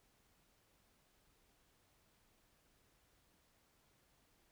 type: silence
effects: pink hiss -74 dBFS RMS until 4.51 s